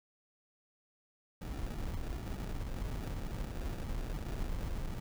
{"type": "noise with sample-and-hold", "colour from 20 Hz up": "brown", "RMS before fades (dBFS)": -38, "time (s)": [1.41, 5], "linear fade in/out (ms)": 10, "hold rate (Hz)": 1050, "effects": []}